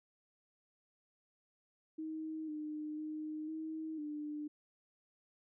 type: tone with pitch steps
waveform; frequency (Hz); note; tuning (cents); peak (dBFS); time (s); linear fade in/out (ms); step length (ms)
sine; 315.3 / 304 / 308.2 / 316.7 / 298.6; D#4 / D#4 / D#4 / D#4 / D4; +23 / -40 / -16 / +31 / +29; -39; 1.98-4.48; 10; 500
effects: none